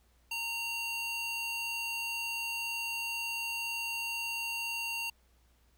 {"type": "tone with high-pass filter", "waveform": "square", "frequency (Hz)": 921, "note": "A#5", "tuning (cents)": -21, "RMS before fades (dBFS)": -36, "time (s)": [0.31, 5.1], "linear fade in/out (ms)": 5, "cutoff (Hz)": 2100, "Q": 5.6, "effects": ["added 60 Hz sine -65 dBFS peak until 5.77 s", "pink hiss -71 dBFS RMS until 5.77 s"]}